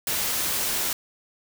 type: noise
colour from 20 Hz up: white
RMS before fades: -26 dBFS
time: 0.07-0.93 s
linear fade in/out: 2 ms
effects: none